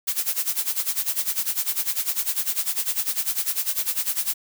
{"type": "noise with tremolo", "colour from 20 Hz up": "blue", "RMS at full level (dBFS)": -22, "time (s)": [0.07, 4.34], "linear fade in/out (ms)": 10, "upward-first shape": "sine", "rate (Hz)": 10, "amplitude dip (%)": 85, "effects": []}